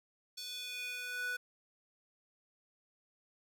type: tone with high-pass filter sweep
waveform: square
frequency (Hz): 493.9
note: B4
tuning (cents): 0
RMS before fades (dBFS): -41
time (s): 0.37-1.37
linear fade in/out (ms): 10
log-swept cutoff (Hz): 4300 to 1300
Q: 3.4
effects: none